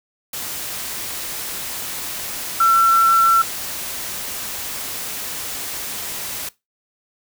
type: tone in noise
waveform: sine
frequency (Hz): 1347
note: E6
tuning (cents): +37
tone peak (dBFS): -11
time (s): 2.6-3.42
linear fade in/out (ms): 5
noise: white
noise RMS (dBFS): -28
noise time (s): 0.33-6.49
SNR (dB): +14
effects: noise-tail reverb RT60 0.2 s tail -19 dB re dry